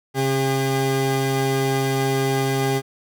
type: tone pair together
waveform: 30% pulse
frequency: 134.8 / 402.8 Hz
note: C#3 / G4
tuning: -48 / +47 cents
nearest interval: octave + perfect fifth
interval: 1895 cents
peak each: -19 dBFS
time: 0.14-2.82 s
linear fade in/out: 50 ms
effects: none